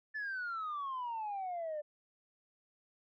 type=exponential sweep; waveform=sine; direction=down; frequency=1760 to 587.3 Hz; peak=-35 dBFS; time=0.14-1.82 s; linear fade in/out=20 ms; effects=tanh soft clip ceiling -34 dBFS